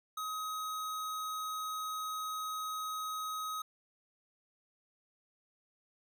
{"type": "tone", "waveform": "square", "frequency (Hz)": 1265, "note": "D#6", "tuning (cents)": 28, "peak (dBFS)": -37, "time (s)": [0.17, 3.62], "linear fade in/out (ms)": 5, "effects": []}